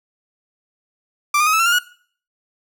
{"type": "tone with pitch steps", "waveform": "30% pulse", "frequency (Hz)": [1177, 1219.2, 1262.9, 1308.2, 1355.1, 1403.7, 1454.1], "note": ["D6", "D#6", "D#6", "E6", "E6", "F6", "F#6"], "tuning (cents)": [3, -36, 25, -14, 47, 8, -31], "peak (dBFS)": -11, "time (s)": [1.34, 1.788], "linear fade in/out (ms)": 5, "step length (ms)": 64, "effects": ["noise-tail reverb RT60 0.5 s tail -20 dB re dry"]}